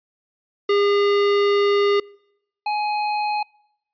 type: tone pair in turn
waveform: square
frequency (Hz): 405.5 / 838.6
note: G#4 / G#5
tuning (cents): -41 / +17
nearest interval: octave + minor second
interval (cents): 1258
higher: second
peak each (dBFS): -16 / -21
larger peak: first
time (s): 0.69-2 / 2.66-3.43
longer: first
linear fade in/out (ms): 5
effects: noise-tail reverb RT60 0.8 s tail -26 dB re dry + resampled to 11025 Hz